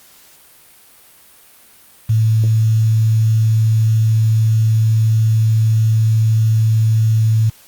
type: tone with quantisation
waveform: sine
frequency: 110.8 Hz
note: A2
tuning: 13 cents sharp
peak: -10 dBFS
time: 2.09-7.5 s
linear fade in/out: 10 ms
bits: 6
effects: white hiss -46 dBFS RMS until 7.67 s + Opus 48 kbps